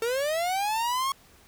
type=linear sweep; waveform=45% pulse; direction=up; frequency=446.4 to 1104 Hz; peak=-25 dBFS; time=0.02-1.12 s; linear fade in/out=2 ms; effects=pink hiss -56 dBFS RMS until 1.47 s